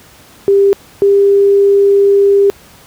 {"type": "tone pair in turn", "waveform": "sine", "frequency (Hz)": [397.1, 399.2], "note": ["G4", "G4"], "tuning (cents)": [22, 32], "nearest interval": "unison", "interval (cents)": 10, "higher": "second", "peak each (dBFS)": -5, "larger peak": "neither", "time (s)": [[0.48, 0.73], [1.02, 2.5]], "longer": "second", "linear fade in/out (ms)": 0, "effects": ["pink hiss -41 dBFS RMS until 2.86 s", "high-pass 60 Hz 12 dB/octave"]}